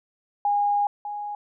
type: tone pair in turn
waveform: sine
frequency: 818 / 827 Hz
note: G#5 / G#5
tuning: -26 / -8 cents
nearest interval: unison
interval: 18 cents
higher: second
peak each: -19 / -29 dBFS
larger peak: first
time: 0.45-0.87 / 1.05-1.35 s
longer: first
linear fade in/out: 2 ms
effects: none